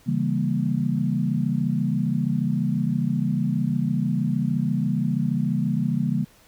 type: chord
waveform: sine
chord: C# diminished seventh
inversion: none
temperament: equal with one note detuned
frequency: 138.59 / 164.81 / 198.28 / 233.1 Hz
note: C#3 / E3 / G3 / Bb3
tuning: 0 / 0 / +20 / 0 cents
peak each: -26 dBFS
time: 0.06-6.25 s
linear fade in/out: 20 ms
effects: pink hiss -55 dBFS RMS until 6.47 s